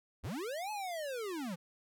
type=linear two-way sweep; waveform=square; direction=up then down; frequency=53.6 to 867 to 159.1 Hz; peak=-38 dBFS; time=0.23-1.56 s; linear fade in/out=20 ms; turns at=0.71 s; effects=none